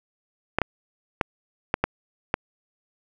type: clicks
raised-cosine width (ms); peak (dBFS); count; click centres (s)
0.5; -5; 6; 0.586 / 0.617 / 1.212 / 1.741 / 1.84 / 2.341
effects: none